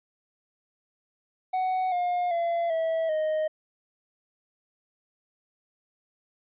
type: tone with pitch steps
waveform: triangle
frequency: 745 / 712.2 / 680.8 / 650.8 / 622.1 Hz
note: F#5 / F5 / F5 / E5 / D#5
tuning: +12 / +34 / -44 / -22 / 0 cents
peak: -22 dBFS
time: 1.53-3.48 s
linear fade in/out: 10 ms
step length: 390 ms
effects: resampled to 8000 Hz